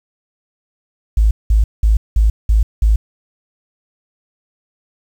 sine tone bursts, 53.7 Hz, A1, 41 cents flat, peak -8 dBFS, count 6, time 1.17-2.96 s, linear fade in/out 5 ms, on 140 ms, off 190 ms, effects 7-bit

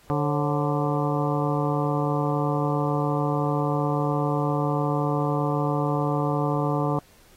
harmonic tone with a mistuned harmonic, 146.83 Hz, D3, in tune, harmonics 1 / 2 / 3 / 4 / 5 / 6 / 7 / 8, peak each -25 / -28 / -30 / -31 / -32 / -33 / -33 / -34 dBFS, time 0.1-6.99 s, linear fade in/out 0 ms, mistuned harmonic 4, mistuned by -120 cents, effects pink hiss -56 dBFS RMS until 7.36 s + AAC 48 kbps

